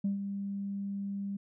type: tone with ADSR envelope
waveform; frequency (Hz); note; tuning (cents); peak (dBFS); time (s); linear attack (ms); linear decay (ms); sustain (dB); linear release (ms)
sine; 198.9; G3; +25; -25; 0.04-1.37; 7; 130; -8; 8
effects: tanh soft clip ceiling -24 dBFS